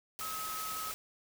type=tone in noise; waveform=sine; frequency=1280 Hz; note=D#6; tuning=49 cents sharp; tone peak=-39 dBFS; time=0.21-0.91 s; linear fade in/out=0 ms; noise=white; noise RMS=-41 dBFS; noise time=0.19-0.94 s; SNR=-1 dB; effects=none